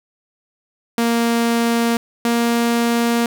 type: tone pair in turn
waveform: sawtooth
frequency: 233.1 / 234.7 Hz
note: A#3 / A#3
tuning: 0 / +12 cents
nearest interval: unison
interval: 12 cents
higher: second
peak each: -11 dBFS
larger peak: neither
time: 0.98-1.97 / 2.25-3.26 s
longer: second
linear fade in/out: 2 ms
effects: none